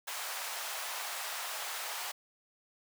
pink high-pass noise, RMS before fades -39 dBFS, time 0.07-2.12 s, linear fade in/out 10 ms, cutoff 700 Hz, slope 24 dB/octave, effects none

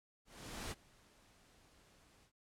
pink noise with ADSR envelope, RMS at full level -43 dBFS, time 0.25-2.32 s, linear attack 460 ms, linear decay 35 ms, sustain -24 dB, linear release 83 ms, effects low-pass 10000 Hz 12 dB/octave

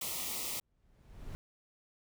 white band-stop noise, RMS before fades -38 dBFS, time 0.01-0.6 s, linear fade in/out 5 ms, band 1300 to 1900 Hz, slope 96 dB/octave
brown noise with exponential growth, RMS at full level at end -41 dBFS, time 0.61-1.35 s, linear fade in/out 0 ms, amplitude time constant 160 ms
effects none

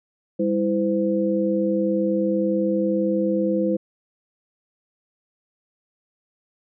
sine tone cluster, 199.6 / 329.1 / 511 Hz, G3 / E4 / C5, +32 / -3 / -41 cents, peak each -23 dBFS, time 0.39-3.77 s, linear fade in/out 10 ms, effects none

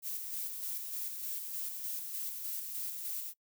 violet noise with tremolo, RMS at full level -38 dBFS, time 0.02-3.34 s, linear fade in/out 50 ms, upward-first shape square, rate 3.3 Hz, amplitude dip 35%, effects noise-tail reverb RT60 0.1 s tail -24 dB re dry

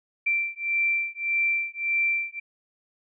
sine beating tone pair, 2349 / 2350.7 Hz, D7 / D7, 0 / +1 cents, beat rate 1.7 Hz, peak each -26 dBFS, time 0.26-2.4 s, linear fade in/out 10 ms, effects none

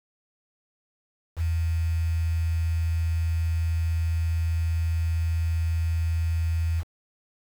sine tone with quantisation, 82.41 Hz, E2, in tune, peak -22 dBFS, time 1.36-6.84 s, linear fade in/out 50 ms, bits 7, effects none

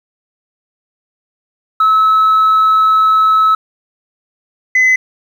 sine tone pair in turn, 1296 / 2026 Hz, E6 / B6, -30 / +44 cents, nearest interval minor sixth, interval 774 cents, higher second, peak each -5 dBFS, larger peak neither, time 1.8-3.55 / 4.75-4.96 s, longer first, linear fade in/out 5 ms, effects tanh soft clip ceiling -5 dBFS + 7-bit

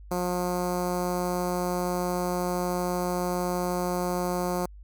10% pulse tone with notch filter, 178.7 Hz, F3, 40 cents sharp, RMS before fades -28 dBFS, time 0.11-4.66 s, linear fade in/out 5 ms, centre 2900 Hz, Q 0.57, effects added 50 Hz sine -43 dBFS peak until 4.83 s

